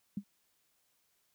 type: tone with exponential decay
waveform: sine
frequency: 201 Hz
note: G3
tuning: 44 cents sharp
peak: -30 dBFS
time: 0.17-0.24 s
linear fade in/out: 5 ms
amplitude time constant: 15 ms
effects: white hiss -75 dBFS RMS until 1.34 s